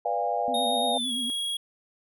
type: chord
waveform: sine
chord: B diminished seventh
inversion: none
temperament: equal with one note detuned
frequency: 493.9 / 587.3 / 698.5 / 812.6 Hz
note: B4 / D5 / F5 / Ab5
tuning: 0 / 0 / 0 / -38 cents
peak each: -32 / -32 / -28 / -29 dBFS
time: 0.05-0.98 s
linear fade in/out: 5 ms
type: tone with vibrato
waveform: sine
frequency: 246.9 Hz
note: B3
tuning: in tune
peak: -33 dBFS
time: 0.48-1.3 s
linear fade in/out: 0 ms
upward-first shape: sine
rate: 8.8 Hz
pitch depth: 90 cents each way
type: tone with pitch glide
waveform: square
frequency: 3714 to 3309 Hz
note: A#7 to G#7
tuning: -7 to -7 cents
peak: -28 dBFS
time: 0.54-1.57 s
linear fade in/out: 5 ms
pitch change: -200 cents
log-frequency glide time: 0.91-1.13 s
effects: none